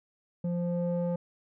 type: tone with low-pass filter sweep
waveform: square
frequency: 173.9 Hz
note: F3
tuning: 7 cents flat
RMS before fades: -30 dBFS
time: 0.44-1.16 s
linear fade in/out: 5 ms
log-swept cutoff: 390 to 630 Hz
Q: 2.6
effects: none